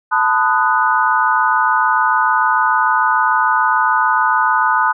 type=chord; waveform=sine; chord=B dominant seventh; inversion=third; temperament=equal with one note detuned; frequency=880 / 1006.8 / 1244.5 / 1480 Hz; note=A5 / B5 / D#6 / F#6; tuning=0 / +33 / 0 / 0 cents; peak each=-17 dBFS; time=0.11-4.93 s; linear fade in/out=20 ms; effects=none